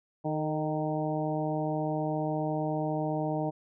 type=harmonic tone with a mistuned harmonic; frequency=154.5 Hz; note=D#3; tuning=12 cents flat; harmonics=1 / 2 / 3 / 4 / 5 / 6; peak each=-33 / -33 / -38 / -34 / -36 / -41 dBFS; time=0.24-3.51 s; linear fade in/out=20 ms; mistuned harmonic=3; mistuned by=-37 cents; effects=none